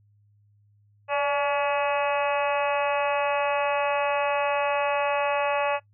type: harmonic tone with a mistuned harmonic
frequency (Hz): 283.6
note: C#4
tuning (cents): +40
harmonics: 2 / 3 / 4 / 5 / 6 / 7 / 8 / 9 / 10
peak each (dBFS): -25 / -28 / -30 / -37 / -35 / -39 / -42 / -32 / -43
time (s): 1.08-5.8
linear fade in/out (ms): 50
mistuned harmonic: 2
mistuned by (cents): +34
effects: noise-tail reverb RT60 0.1 s tail -18 dB re dry + added 103 Hz sine -58 dBFS peak until 5.93 s